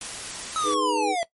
white noise, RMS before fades -34 dBFS, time 0.01-0.74 s, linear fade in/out 2 ms
square linear sweep, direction down, 1300 to 657 Hz, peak -24 dBFS, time 0.56-1.23 s, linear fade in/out 0 ms
sine chord, G# minor, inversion second, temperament equal, 311.1 / 415.3 / 493.9 Hz, D#4 / G#4 / B4, 0 / 0 / 0 cents, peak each -28 dBFS, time 0.63-1.16 s, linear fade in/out 50 ms
effects noise-tail reverb RT60 0.1 s tail -17 dB re dry + MP3 48 kbps

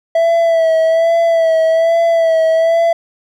triangle tone with vibrato, 658 Hz, E5, 3 cents flat, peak -7 dBFS, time 0.15-2.93 s, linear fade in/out 5 ms, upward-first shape sine, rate 1.2 Hz, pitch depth 36 cents each way, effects none

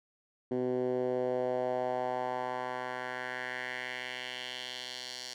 10% pulse tone with band-pass filter sweep, 125.9 Hz, B2, 34 cents sharp, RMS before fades -35 dBFS, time 0.51-5.34 s, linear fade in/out 5 ms, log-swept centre 320 to 4900 Hz, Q 2.2, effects none

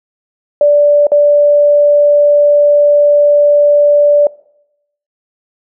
sine tone with dropouts, 584 Hz, D5, 10 cents flat, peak -4 dBFS, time 0.61-4.27 s, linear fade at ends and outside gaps 2 ms, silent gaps 1.069-1.118 s, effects noise-tail reverb RT60 0.8 s tail -22 dB re dry

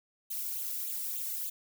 violet noise with flanger, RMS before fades -36 dBFS, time 0.3-1.5 s, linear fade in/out 10 ms, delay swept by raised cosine 0.27 to 1.47 ms, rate 3.4 Hz, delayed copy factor +1, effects none

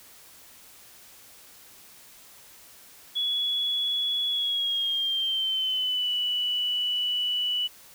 sine tone with pitch glide, 3381 to 2960 Hz, G#7 to F#7, +30 to 0 cents, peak -24 dBFS, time 3.15-7.68 s, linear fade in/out 20 ms, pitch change -230 cents, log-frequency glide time 4.29-6.11 s, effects white hiss -51 dBFS RMS until 7.94 s

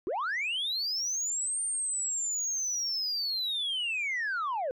sine linear two-way sweep, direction up then down, 313 to 8910 to 484.3 Hz, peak -27 dBFS, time 0.07-4.71 s, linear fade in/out 0 ms, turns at 1.62 s, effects tanh soft clip ceiling -27 dBFS

